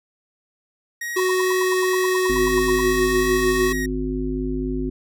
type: tone with vibrato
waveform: 45% pulse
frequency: 1879 Hz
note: A#6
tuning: 13 cents sharp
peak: -26 dBFS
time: 1.01-3.86 s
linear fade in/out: 5 ms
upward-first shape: sine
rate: 2.3 Hz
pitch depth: 15 cents each way
type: tone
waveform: square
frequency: 370 Hz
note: F#4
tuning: in tune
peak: -19 dBFS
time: 1.16-3.73 s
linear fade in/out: 10 ms
type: tone bursts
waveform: sine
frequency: 1007 Hz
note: B5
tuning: 33 cents sharp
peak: -25 dBFS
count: 16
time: 1.18-2.808 s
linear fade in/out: 5 ms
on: 23 ms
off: 84 ms
type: harmonic tone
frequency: 51.91 Hz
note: G#1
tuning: in tune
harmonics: 1 / 3 / 5 / 7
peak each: -27 / -34 / -25 / -28 dBFS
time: 2.29-4.9 s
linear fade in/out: 10 ms
effects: none